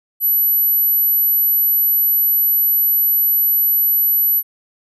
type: tone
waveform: sine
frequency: 11840 Hz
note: F#9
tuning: in tune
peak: -12 dBFS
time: 0.2-4.43 s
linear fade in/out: 50 ms
effects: none